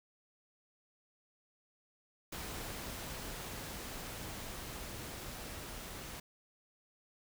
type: noise with level ramp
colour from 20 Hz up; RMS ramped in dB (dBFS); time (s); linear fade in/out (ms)
pink; -43 to -46; 2.32-6.2; 5
effects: none

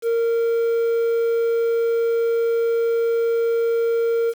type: tone with quantisation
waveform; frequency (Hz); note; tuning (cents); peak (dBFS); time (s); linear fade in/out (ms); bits
triangle; 462.4; A#4; -14; -15; 0.02-4.34; 50; 7
effects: none

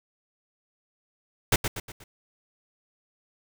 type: noise with echo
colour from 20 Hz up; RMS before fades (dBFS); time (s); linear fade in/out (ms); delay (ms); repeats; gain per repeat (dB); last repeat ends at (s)
pink; -20; 1.52-1.56; 5; 120; 4; -7; 2.04
effects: none

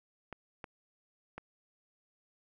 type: clicks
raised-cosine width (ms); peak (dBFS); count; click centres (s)
0.5; -27; 3; 0.327 / 0.642 / 1.38
effects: none

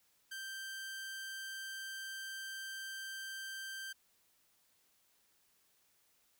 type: tone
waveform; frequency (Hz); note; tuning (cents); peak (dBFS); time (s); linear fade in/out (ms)
sawtooth; 1568; G6; 0; -39; 0.31-3.93; 10
effects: white hiss -73 dBFS RMS until 6.39 s

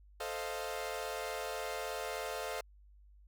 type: chord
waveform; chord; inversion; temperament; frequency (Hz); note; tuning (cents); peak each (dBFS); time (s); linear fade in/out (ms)
sawtooth; F dominant seventh; first; equal; 440 / 523.3 / 622.3 / 698.5; A4 / C5 / Eb5 / F5; 0 / 0 / 0 / 0; -39 / -39 / -40 / -39; 0.2-2.61; 5
effects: added 50 Hz sine -57 dBFS peak until 3.27 s

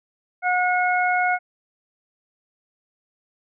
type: harmonic tone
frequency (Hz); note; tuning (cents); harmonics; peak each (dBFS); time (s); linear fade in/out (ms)
725; F#5; -35; 1 / 2 / 3; -20 / -23 / -25; 0.42-1.39; 50
effects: none

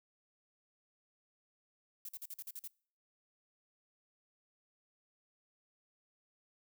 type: noise bursts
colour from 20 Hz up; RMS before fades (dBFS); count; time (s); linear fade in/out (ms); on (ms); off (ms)
violet; -45; 8; 2.05-2.676; 2; 38; 46
effects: noise-tail reverb RT60 0.5 s tail -25 dB re dry

